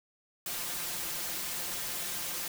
white noise with comb filter, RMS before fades -36 dBFS, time 0.46-2.48 s, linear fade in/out 2 ms, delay 5.7 ms, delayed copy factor +0.65, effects none

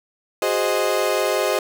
35% pulse chord, Ab dominant seventh, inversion third, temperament equal, 370 / 415.3 / 523.3 / 622.3 Hz, Gb4 / Ab4 / C5 / Eb5, 0 / 0 / 0 / 0 cents, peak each -24 / -23 / -22 / -21 dBFS, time 0.42-1.59 s, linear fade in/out 2 ms, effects 8-bit

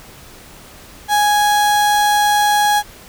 35% pulse tone, 830.6 Hz, G#5, in tune, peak -10 dBFS, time 1.08-2.83 s, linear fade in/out 50 ms, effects pink hiss -40 dBFS RMS until 3.08 s

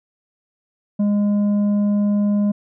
sine tone with tanh clipping, 205.3 Hz, G#3, 20 cents flat, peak -16 dBFS, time 0.99-2.52 s, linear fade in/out 10 ms, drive 6 dB, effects none

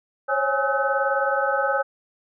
sine tone cluster, 539 / 558 / 829 / 1284 / 1517 Hz, C#5 / C#5 / G#5 / E6 / F#6, -49 / +11 / -3 / -46 / +43 cents, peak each -26 dBFS, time 0.28-1.83 s, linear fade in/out 20 ms, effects none

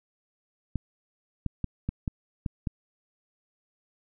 clicks, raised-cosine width 5 ms, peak -16 dBFS, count 7, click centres 0.757 / 1.463 / 1.643 / 1.89 / 2.078 / 2.462 / 2.672 s, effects none

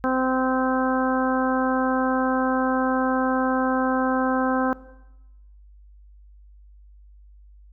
harmonic tone, 259.2 Hz, C4, 16 cents flat, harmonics 1 / 2 / 3 / 4 / 5 / 6, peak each -23 / -26 / -28 / -29 / -30 / -31 dBFS, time 0.04-4.73 s, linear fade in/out 0 ms, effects noise-tail reverb RT60 1.0 s tail -18 dB re dry + added 50 Hz sine -46 dBFS peak until 7.72 s

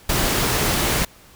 pink noise, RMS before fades -20 dBFS, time 0.09-1.05 s, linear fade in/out 5 ms, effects pink hiss -48 dBFS RMS until 1.35 s

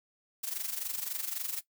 blue noise with amplitude modulation, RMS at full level -33 dBFS, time 0.43-1.61 s, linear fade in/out 10 ms, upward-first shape sine, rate 23.7 Hz, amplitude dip 75%, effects noise-tail reverb RT60 0.1 s tail -17 dB re dry

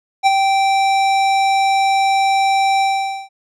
square tone with ADSR envelope, 780 Hz, G5, 9 cents flat, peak -8 dBFS, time 0.23-3.29 s, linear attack 36 ms, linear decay 25 ms, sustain -5 dB, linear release 480 ms, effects low-pass 6000 Hz 12 dB/octave

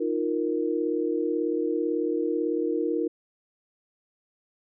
sine chord, Eb suspended second, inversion none, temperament equal, 311.1 / 349.2 / 466.2 Hz, Eb4 / F4 / Bb4, 0 / 0 / 0 cents, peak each -28 dBFS, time 0-3.08 s, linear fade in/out 10 ms, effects none

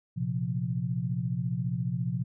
sine chord, Bb suspended second, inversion none, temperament just, 116.54 / 131.11 / 174.81 Hz, Bb2 / C3 / F3, 0 / +4 / +2 cents, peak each -33 / -31 / -32 dBFS, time 0.16-2.24 s, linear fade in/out 20 ms, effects none

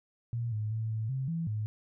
sine tone with pitch steps, 117.6 / 107.1 / 111.2 / 110.1 / 132.5 / 165.7 / 107.2 Hz, A#2 / A2 / A2 / A2 / C3 / E3 / A2, +16 / -46 / +19 / +2 / +22 / +9 / -45 cents, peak -30 dBFS, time 0.33-1.66 s, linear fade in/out 0 ms, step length 190 ms, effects none

